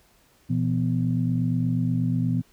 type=tone cluster; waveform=sine; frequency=119.8 / 168.2 / 249 Hz; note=A#2 / E3 / B3; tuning=+48 / +35 / +14 cents; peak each=-24 / -25 / -26 dBFS; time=0.49-2.42 s; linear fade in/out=20 ms; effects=tanh soft clip ceiling -11 dBFS + pink hiss -60 dBFS RMS until 2.52 s